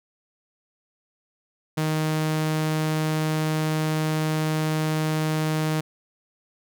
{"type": "tone", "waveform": "sawtooth", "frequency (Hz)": 156, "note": "D#3", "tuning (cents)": 5, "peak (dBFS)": -18, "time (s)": [1.77, 5.81], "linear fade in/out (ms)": 10, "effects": []}